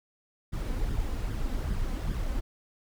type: noise with flanger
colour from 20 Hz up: brown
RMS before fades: -30 dBFS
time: 0.52-2.41 s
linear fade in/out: 20 ms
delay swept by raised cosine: 0.58 to 3.98 ms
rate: 2.5 Hz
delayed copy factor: +0.55
effects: none